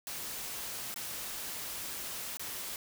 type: noise with dropouts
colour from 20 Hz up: white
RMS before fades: -40 dBFS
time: 0.07-2.76 s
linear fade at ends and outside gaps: 1 ms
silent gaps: 0.942-0.96 / 2.371-2.395 s
effects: none